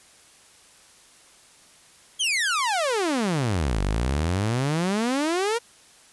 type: exponential two-way sweep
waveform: sawtooth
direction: down then up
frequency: 3322 to 46.25 to 482.8 Hz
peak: -18 dBFS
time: 2.19-5.59 s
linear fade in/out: 20 ms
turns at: 3.82 s
effects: white hiss -53 dBFS RMS until 6.12 s + resampled to 24000 Hz